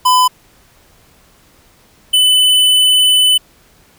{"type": "tone pair in turn", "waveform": "square", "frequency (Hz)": [1006, 3006], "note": ["B5", "F#7"], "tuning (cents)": [32, 27], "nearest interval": "octave + perfect fifth", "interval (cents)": 1895, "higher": "second", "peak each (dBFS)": -8, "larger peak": "neither", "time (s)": [[0.05, 0.28], [2.13, 3.38]], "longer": "second", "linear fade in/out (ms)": 10, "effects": ["pink hiss -49 dBFS RMS until 3.98 s"]}